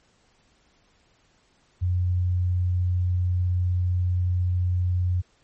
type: tone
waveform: sine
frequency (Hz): 90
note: F#2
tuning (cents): -47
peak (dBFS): -20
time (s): 1.81-5.22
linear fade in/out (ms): 20
effects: pink hiss -63 dBFS RMS until 5.43 s + MP3 32 kbps